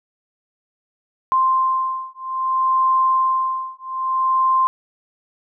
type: beating tone pair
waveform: sine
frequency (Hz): 1046.5 / 1047.11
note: C6 / C6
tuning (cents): 0 / +1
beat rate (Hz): 0.61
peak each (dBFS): -19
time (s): 1.32-4.67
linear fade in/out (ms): 0
effects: none